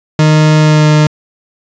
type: tone with pitch glide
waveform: 40% pulse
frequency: 154.3 to 152.09 Hz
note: D#3 to D#3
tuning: -14 to -39 cents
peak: -4 dBFS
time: 0.19-1.07 s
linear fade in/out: 2 ms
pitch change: -25 cents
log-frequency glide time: 0.59-0.89 s
effects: resampled to 16000 Hz + 7-bit

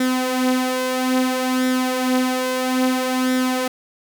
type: tone with flanger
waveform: sawtooth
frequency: 255.8 Hz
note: C4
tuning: 39 cents flat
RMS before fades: -20 dBFS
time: 0-3.68 s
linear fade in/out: 5 ms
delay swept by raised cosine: 0.54 to 5.84 ms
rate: 0.6 Hz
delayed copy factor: +0.55
effects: none

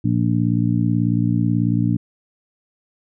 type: harmonic tone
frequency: 58.27 Hz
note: A#1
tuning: in tune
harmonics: 2 / 3 / 4 / 5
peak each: -19 / -21 / -22 / -23 dBFS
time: 0.04-1.97 s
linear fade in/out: 10 ms
effects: none

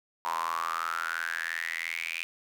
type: tone with high-pass filter sweep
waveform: square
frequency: 41.44 Hz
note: E1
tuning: 10 cents sharp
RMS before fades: -33 dBFS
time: 0.25-2.23 s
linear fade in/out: 0 ms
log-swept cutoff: 960 to 2500 Hz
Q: 9.5
effects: none

